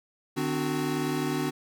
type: tone cluster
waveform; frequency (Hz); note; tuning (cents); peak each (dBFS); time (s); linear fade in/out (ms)
square; 150.8 / 259 / 298.3 / 370.5; D3 / C4 / D4 / F#4; +46 / -17 / +27 / +2; -34 / -32 / -33 / -33; 0.36-1.51; 20
effects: none